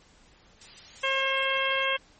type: noise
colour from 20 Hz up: blue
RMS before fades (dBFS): -42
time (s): 0.61-1.85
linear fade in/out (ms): 5
type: harmonic tone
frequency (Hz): 537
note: C5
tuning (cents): +45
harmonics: 1 / 2 / 3 / 4 / 5 / 6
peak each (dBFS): -31 / -31 / -31 / -31 / -31 / -31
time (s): 1.03-1.97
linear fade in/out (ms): 10
effects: pink hiss -58 dBFS RMS until 2.19 s + MP3 32 kbps